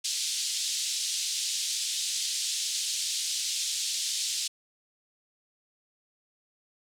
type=band-pass noise; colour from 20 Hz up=pink; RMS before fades=-31 dBFS; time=0.04-4.48 s; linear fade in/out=10 ms; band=3500 to 8600 Hz; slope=24 dB/octave; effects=none